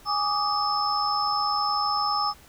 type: tone cluster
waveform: sine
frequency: 824 / 1156 / 1236 / 5250 Hz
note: G#5 / D6 / D#6 / E8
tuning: -14 / -28 / -12 / -8 cents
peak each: -28 dBFS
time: 0.05-2.34 s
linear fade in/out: 50 ms
effects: pink hiss -52 dBFS RMS until 2.48 s